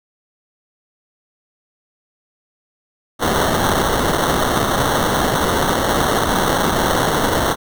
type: noise with sample-and-hold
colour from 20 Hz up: blue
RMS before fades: -17 dBFS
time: 3.19-7.56 s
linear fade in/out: 50 ms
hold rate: 2450 Hz
effects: none